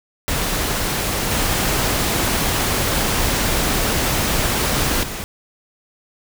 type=noise with level steps; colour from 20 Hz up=pink; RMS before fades=-21 / -19 / -28 dBFS; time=0.28-5.24 s; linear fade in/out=0 ms; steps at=1.31 / 5.03 s; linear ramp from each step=5 ms; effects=none